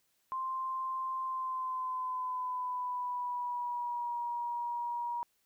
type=tone with pitch glide; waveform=sine; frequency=1046.5 to 954.1 Hz; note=C6 to A#5; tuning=0 to +40 cents; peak=-33 dBFS; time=0.32-5.23 s; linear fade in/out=0 ms; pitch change=-160 cents; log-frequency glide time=1.22-4.17 s; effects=white hiss -75 dBFS RMS until 5.45 s